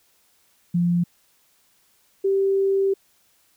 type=tone pair in turn; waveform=sine; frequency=173.8 / 390.2 Hz; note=F3 / G4; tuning=-8 / -8 cents; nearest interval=octave + major second; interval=1400 cents; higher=second; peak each=-17 dBFS; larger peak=neither; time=0.74-1.04 / 2.24-2.94 s; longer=second; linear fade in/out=10 ms; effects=white hiss -62 dBFS RMS until 3.56 s